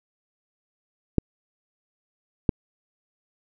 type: clicks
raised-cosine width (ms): 3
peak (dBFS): -5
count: 2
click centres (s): 1.183 / 2.492
effects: none